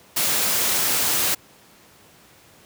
white noise, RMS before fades -21 dBFS, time 0.16-1.35 s, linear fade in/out 10 ms, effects pink hiss -51 dBFS RMS until 2.65 s + high-pass 100 Hz 12 dB/octave

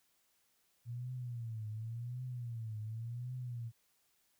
sine tone with vibrato, 116.8 Hz, A#2, 4 cents sharp, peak -39 dBFS, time 0.85-3.72 s, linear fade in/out 50 ms, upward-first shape triangle, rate 0.9 Hz, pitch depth 160 cents each way, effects white hiss -75 dBFS RMS until 4.39 s

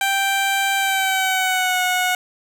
15% pulse tone with pitch glide, 784 to 731.5 Hz, G5 to F#5, 0 to -20 cents, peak -11 dBFS, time 0.01-2.15 s, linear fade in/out 2 ms, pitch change -120 cents, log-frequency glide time 0.77-1.8 s, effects none

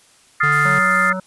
sine chord, F dominant seventh, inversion third, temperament equal, 1244.5 / 1396.9 / 1760 / 2093 Hz, Eb6 / F6 / A6 / C7, 0 / 0 / 0 / 0 cents, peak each -18 / -18 / -19 / -21 dBFS, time 0.4-1.13 s, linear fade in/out 10 ms
square tone, 146.83 Hz, D3, in tune, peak -23 dBFS, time 0.43-0.79 s, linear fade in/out 5 ms
violet noise, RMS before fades -30 dBFS, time 0.52-1.1 s, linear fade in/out 2 ms
harmonic tone, 186.8 Hz, F#3, 17 cents sharp, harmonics 1 / 3 / 5 / 7 / 8, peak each -25 / -27 / -34 / -31 / -37 dBFS, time 0.65-1.2 s, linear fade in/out 5 ms
effects white hiss -52 dBFS RMS until 1.26 s + resampled to 24000 Hz

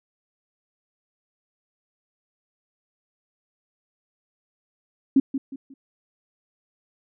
sine tone with echo, 270.7 Hz, C#4, 41 cents flat, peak -12 dBFS, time 5.16-5.2 s, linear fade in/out 5 ms, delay 180 ms, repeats 3, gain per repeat -10 dB, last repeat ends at 5.74 s, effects none

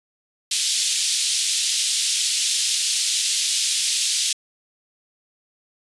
pink band-pass noise, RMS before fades -22 dBFS, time 0.51-4.33 s, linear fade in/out 5 ms, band 3200 to 10000 Hz, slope 24 dB/octave, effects resampled to 24000 Hz

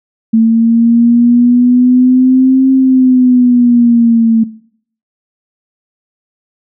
sine exponential two-way sweep, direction up then down, 223.8 to 265.3 to 223.8 Hz, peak -4 dBFS, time 0.33-4.44 s, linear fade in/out 10 ms, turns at 2.71 s, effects noise-tail reverb RT60 0.6 s tail -19 dB re dry

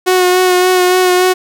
sawtooth tone with vibrato, 365.2 Hz, F#4, 23 cents flat, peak -4 dBFS, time 0.06-1.34 s, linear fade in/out 20 ms, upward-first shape sine, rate 3.5 Hz, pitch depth 21 cents each way, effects none

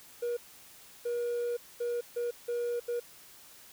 triangle tone bursts at uneven times, 478.5 Hz, A#4, 45 cents sharp, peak -27 dBFS, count 6, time 0.22-0.37 / 1.05-1.57 / 1.8-2.01 / 2.16-2.31 / 2.48-2.8 / 2.88-3 s, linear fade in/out 10 ms, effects tanh soft clip ceiling -24 dBFS + white hiss -54 dBFS RMS until 3.72 s

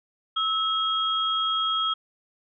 sine tone pair together, 1300 / 3270 Hz, E6 / G#7, -24 / -28 cents, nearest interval octave + major third, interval 1596 cents, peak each -25 dBFS, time 0.36-1.94 s, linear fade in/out 10 ms, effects none

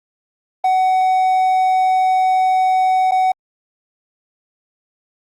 triangle tone with dropouts, 749 Hz, F#5, 21 cents sharp, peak -10 dBFS, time 0.64-3.32 s, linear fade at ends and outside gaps 5 ms, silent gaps 3.111-3.118 s, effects Opus 32 kbps

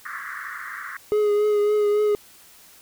white band-pass noise, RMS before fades -34 dBFS, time 0.05-0.97 s, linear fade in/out 5 ms, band 1100 to 2000 Hz, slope 96 dB/octave
triangle tone with vibrato, 417.7 Hz, G#4, 10 cents sharp, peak -15 dBFS, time 1.12-2.15 s, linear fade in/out 0 ms, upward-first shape triangle, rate 3.6 Hz, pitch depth 28 cents each way
effects white hiss -50 dBFS RMS until 2.81 s

